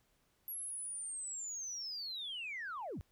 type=linear sweep; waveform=sine; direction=down; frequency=11510 to 35.6 Hz; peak=-39 dBFS; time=0.48-3.01 s; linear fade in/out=0 ms; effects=tanh soft clip ceiling -36 dBFS + pink hiss -75 dBFS RMS until 3.11 s